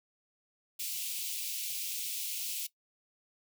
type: high-pass noise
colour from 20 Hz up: white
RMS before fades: -37 dBFS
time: 0.79-2.67 s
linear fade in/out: 10 ms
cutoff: 2400 Hz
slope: 48 dB/octave
effects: noise-tail reverb RT60 0.1 s tail -18 dB re dry